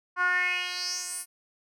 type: tone with band-pass filter sweep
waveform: 10% pulse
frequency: 360.1 Hz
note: F#4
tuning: 47 cents flat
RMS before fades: -29 dBFS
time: 0.16-1.26 s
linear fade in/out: 50 ms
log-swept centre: 1200 to 11000 Hz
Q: 4.7
effects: none